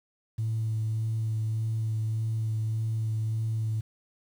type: tone with vibrato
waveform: sine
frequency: 110.6 Hz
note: A2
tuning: 9 cents sharp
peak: -25 dBFS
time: 0.38-3.81 s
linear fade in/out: 10 ms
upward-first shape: sine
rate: 1.7 Hz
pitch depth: 15 cents each way
effects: tanh soft clip ceiling -22 dBFS + 9-bit